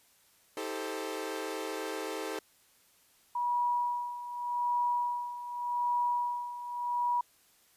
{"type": "chord", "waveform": "sawtooth", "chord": "A half-diminished seventh", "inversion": "second", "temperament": "equal with one note detuned", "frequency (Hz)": [318.8, 392, 440, 523.3], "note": ["Eb4", "G4", "A4", "C5"], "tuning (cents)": [42, 0, 0, 0], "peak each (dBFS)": [-37, -37, -35, -38], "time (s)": [0.57, 2.39], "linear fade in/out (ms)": 2}
{"type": "tone with tremolo", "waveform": "sine", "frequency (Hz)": 968, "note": "B5", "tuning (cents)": -35, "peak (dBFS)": -26, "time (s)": [3.35, 7.21], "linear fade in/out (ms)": 5, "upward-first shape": "sine", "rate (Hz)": 0.85, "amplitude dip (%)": 75}
{"effects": ["white hiss -65 dBFS RMS until 7.76 s", "resampled to 32000 Hz"]}